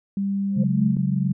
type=tone with pitch glide; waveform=sine; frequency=197.7 to 211.9 Hz; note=G3 to G#3; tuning=+15 to +35 cents; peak=-21 dBFS; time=0.17-0.97 s; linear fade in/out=2 ms; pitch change=+120 cents; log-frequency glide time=0.52-0.78 s
type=tone with exponential growth; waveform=sine; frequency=523.3 Hz; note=C5; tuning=in tune; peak=-30 dBFS; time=0.47-0.64 s; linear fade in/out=5 ms; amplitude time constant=35 ms
type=chord; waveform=sine; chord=C# suspended fourth; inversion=none; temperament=equal; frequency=138.59 / 185 / 207.7 Hz; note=C#3 / F#3 / G#3; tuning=0 / 0 / 0 cents; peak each=-23 / -22 / -28 dBFS; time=0.56-1.33 s; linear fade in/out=10 ms
effects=none